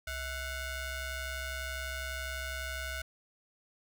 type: ring-modulated tone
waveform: sawtooth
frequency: 710 Hz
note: F5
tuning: 28 cents sharp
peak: -29 dBFS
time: 0.07-3.02 s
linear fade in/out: 5 ms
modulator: 776 Hz
effects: none